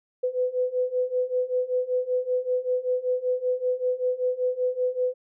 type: beating tone pair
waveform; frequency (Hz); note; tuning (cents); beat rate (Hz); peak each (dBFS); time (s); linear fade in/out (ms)
sine; 499.8 / 505; B4 / B4; +21 / +39; 5.2; -27 / -25; 0.23-5.14; 10
effects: none